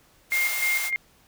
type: high-pass noise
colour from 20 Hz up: white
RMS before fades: -30 dBFS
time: 0.3-0.91 s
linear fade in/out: 50 ms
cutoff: 590 Hz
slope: 24 dB/octave
type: tone with tremolo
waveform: sine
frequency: 2121 Hz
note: C7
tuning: 23 cents sharp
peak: -21 dBFS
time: 0.32-0.96 s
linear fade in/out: 0 ms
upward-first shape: square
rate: 3.3 Hz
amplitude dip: 55%
effects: pink hiss -59 dBFS RMS until 1.27 s